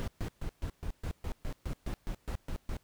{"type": "noise bursts", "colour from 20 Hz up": "brown", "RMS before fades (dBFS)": -35, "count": 14, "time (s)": [0, 2.768], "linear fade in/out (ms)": 0, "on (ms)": 77, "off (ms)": 130, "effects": ["pink hiss -69 dBFS RMS until 2.83 s"]}